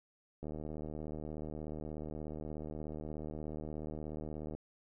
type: click train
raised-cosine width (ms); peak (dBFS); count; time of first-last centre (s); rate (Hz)
2; -30; 317; 0.43-4.55; 76.7
effects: none